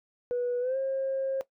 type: tone with pitch glide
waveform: sine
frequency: 488.7 to 536 Hz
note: B4 to C5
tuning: -18 to +42 cents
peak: -25 dBFS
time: 0.31-1.41 s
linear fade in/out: 0 ms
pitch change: +160 cents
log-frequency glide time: 0.6-0.77 s
effects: noise-tail reverb RT60 0.1 s tail -17 dB re dry + tanh soft clip ceiling -23 dBFS